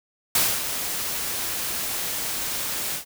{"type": "noise with ADSR envelope", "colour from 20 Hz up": "white", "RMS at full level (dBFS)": -19, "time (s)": [0.35, 3.05], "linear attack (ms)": 3, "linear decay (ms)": 240, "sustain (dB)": -9, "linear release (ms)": 110, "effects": []}